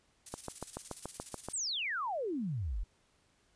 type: noise with tremolo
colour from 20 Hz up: violet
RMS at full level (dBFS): -40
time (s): 0.26-1.53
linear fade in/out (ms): 5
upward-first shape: square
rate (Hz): 17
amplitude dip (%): 60
type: click train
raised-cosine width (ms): 1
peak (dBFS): -24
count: 9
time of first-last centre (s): 0.34-1.486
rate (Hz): 6.98
type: exponential sweep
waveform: sine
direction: down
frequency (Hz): 8870 to 38.89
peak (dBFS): -33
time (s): 1.53-2.84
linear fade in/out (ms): 10
effects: pink hiss -71 dBFS RMS until 3.55 s + resampled to 22050 Hz